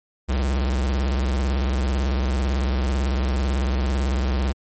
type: tone with vibrato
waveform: square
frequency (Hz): 65.8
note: C2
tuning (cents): +10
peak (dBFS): -20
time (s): 0.28-4.53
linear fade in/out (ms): 20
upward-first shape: square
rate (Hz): 18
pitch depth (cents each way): 120
effects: MP3 32 kbps